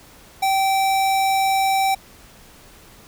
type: tone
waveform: square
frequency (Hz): 775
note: G5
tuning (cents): -20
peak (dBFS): -17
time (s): 0.42-1.95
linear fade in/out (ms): 10
effects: pink hiss -47 dBFS RMS until 3.07 s